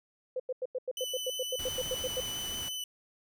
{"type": "tone bursts", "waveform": "sine", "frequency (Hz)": 510, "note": "C5", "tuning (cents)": -44, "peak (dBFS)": -30, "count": 15, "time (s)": [0.36, 2.204], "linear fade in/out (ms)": 5, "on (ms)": 38, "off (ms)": 91}
{"type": "tone with vibrato", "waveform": "sawtooth", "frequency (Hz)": 3000, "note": "F#7", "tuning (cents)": 23, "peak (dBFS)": -32, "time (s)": [0.97, 2.84], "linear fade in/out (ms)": 2, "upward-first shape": "sine", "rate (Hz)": 5.8, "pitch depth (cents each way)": 14}
{"type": "noise", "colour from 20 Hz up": "pink", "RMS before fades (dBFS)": -44, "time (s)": [1.59, 2.69], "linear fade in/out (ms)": 5}
{"effects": []}